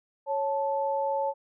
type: tone pair together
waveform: sine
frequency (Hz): 552.8 / 876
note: C#5 / A5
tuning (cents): -5 / -8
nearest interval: minor sixth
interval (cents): 797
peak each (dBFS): -28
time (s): 0.26-1.34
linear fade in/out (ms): 50
effects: none

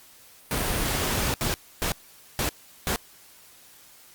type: noise bursts at uneven times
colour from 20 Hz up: pink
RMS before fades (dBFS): -26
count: 5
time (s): 0.51-1.34 / 1.41-1.54 / 1.82-1.92 / 2.39-2.49 / 2.87-2.96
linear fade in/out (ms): 0
effects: white hiss -52 dBFS RMS until 4.14 s + Opus 48 kbps

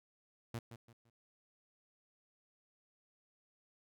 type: tone with echo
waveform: sawtooth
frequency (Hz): 116.54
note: A#2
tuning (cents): 0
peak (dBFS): -35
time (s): 0.54-0.59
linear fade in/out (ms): 5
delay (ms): 170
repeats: 3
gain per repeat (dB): -10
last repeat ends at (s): 1.1
effects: none

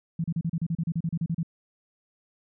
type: tone bursts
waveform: sine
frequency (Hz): 165.7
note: E3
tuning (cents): +9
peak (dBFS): -24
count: 15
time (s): 0.19-1.431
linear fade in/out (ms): 5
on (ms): 51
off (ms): 34
effects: none

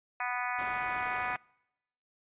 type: harmonic tone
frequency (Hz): 246.9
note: B3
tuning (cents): 0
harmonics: 3 / 4 / 5 / 6 / 7 / 8 / 9 / 10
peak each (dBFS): -37 / -38 / -39 / -40 / -40 / -41 / -42 / -42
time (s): 0.2-1.36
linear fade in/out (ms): 2
type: low-pass noise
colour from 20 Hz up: white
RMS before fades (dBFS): -45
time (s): 0.58-1.37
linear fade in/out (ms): 10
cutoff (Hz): 1800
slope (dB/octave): 12
effects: noise-tail reverb RT60 0.9 s tail -26 dB re dry + resampled to 8000 Hz

